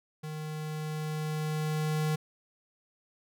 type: tone with level ramp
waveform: square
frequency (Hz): 154.3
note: D#3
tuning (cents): -14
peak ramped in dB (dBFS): -37 to -27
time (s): 0.23-2.16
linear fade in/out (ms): 10
effects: none